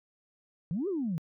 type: exponential two-way sweep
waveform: sine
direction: up then down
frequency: 151.7 to 420 to 151.7 Hz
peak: -28 dBFS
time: 0.71-1.18 s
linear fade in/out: 0 ms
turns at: 0.88 s
effects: tanh soft clip ceiling -24 dBFS